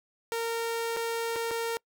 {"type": "tone with dropouts", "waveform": "sawtooth", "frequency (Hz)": 460.6, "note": "A#4", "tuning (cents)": -21, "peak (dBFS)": -25, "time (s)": [0.32, 1.77], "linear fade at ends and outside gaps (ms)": 0, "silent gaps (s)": [[0.965, 0.97], [1.359, 1.363], [1.509, 1.513]], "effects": ["noise-tail reverb RT60 0.1 s tail -25 dB re dry"]}